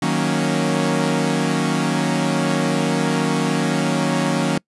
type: chord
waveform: sawtooth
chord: D# minor seventh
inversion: none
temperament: equal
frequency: 155.56 / 185 / 233.1 / 277.2 Hz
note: D#3 / F#3 / A#3 / C#4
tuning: 0 / 0 / 0 / 0 cents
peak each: -19 dBFS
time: 0.02-4.58 s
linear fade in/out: 5 ms
effects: noise-tail reverb RT60 0.1 s tail -26 dB re dry + resampled to 24000 Hz

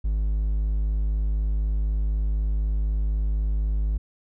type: tone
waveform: triangle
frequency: 52 Hz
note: G#1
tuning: 3 cents sharp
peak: -19 dBFS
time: 0.04-3.98 s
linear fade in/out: 10 ms
effects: none

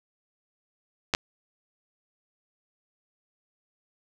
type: clicks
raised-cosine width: 0.2 ms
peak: -6 dBFS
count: 2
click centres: 1.138 / 1.149 s
effects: none

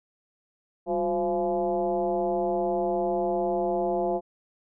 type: tone with frequency modulation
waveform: sine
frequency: 523.3 Hz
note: C5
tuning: in tune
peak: -23 dBFS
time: 0.86-4.21 s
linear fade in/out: 50 ms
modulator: 164 Hz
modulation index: 1.6
effects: none

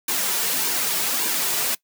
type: noise with flanger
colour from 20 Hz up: white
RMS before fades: -23 dBFS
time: 0.08-1.75 s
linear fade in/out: 5 ms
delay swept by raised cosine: 1.5 to 3.9 ms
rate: 1.7 Hz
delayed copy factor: -0.55
effects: noise-tail reverb RT60 0.1 s tail -21 dB re dry + high-pass 200 Hz 12 dB/octave

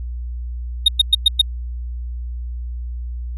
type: tone bursts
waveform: triangle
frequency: 3713 Hz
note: A#7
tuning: 8 cents flat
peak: -6 dBFS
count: 5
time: 0.86-1.415 s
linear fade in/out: 5 ms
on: 23 ms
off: 110 ms
effects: added 60 Hz sine -24 dBFS peak until 3.37 s + resampled to 32000 Hz

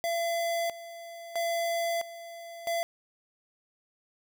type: tone with tremolo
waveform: square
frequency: 677 Hz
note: E5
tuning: 46 cents sharp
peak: -28 dBFS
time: 0.04-2.83 s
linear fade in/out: 0 ms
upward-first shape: square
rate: 0.76 Hz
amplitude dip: 80%
effects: none

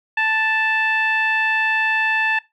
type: tone with low-pass filter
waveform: 15% pulse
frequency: 880 Hz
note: A5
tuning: in tune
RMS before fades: -19 dBFS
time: 0.17-2.39 s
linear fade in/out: 5 ms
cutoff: 2200 Hz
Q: 4.6
effects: noise-tail reverb RT60 0.2 s tail -20 dB re dry

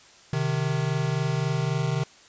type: tone pair together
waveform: square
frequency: 130.3 / 154.02 Hz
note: C3 / D#3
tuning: -7 / -17 cents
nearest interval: minor third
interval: 290 cents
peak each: -27 dBFS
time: 0.33-2.04 s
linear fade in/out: 2 ms
effects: white hiss -52 dBFS RMS until 2.28 s + resampled to 16000 Hz

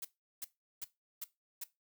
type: noise bursts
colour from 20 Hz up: blue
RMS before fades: -41 dBFS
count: 5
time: 0.02-1.64 s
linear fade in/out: 5 ms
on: 28 ms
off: 370 ms
effects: noise-tail reverb RT60 0.2 s tail -17 dB re dry

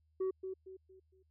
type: tone with echo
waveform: sine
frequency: 377.7 Hz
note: F#4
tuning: 36 cents sharp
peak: -29 dBFS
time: 0.2-0.31 s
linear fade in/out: 10 ms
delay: 230 ms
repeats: 4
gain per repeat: -9 dB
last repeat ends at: 1.23 s
effects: tanh soft clip ceiling -31 dBFS + added 78 Hz sine -70 dBFS peak until 1.3 s

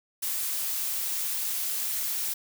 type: noise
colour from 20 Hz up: blue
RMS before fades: -30 dBFS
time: 0.22-2.34 s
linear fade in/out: 10 ms
effects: none

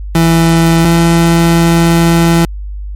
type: tone pair in turn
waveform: 30% pulse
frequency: 165.5 / 167.81 Hz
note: E3 / E3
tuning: +7 / +31 cents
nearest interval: unison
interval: 24 cents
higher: second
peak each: -3 dBFS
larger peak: neither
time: 0.15-0.85 / 0.85-2.45 s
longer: second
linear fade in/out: 2 ms
effects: added 50 Hz sine -19 dBFS peak until 2.95 s + MP3 64 kbps

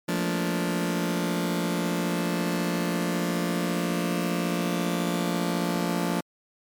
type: chord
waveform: sawtooth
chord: Bb major seventh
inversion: second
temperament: just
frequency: 174.81 / 218.5 / 233.1 / 291.4 Hz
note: F3 / A3 / Bb3 / D4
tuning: +2 / -12 / 0 / -13 cents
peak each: -23 / -29 / -29 / -27 dBFS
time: 0.08-6.21 s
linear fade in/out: 10 ms
effects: MP3 96 kbps

